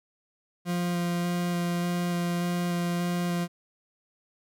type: tone with vibrato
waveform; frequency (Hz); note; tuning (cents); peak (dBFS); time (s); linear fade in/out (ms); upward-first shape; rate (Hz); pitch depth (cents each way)
40% pulse; 174.61; F3; 0; -25; 0.65-3.48; 50; square; 1.7; 8
effects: none